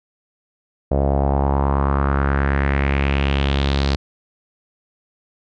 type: tone with low-pass filter sweep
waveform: sawtooth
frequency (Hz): 69.3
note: C#2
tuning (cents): 0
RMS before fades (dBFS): -18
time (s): 0.91-3.96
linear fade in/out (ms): 5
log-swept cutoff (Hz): 600 to 4500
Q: 3.3
effects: none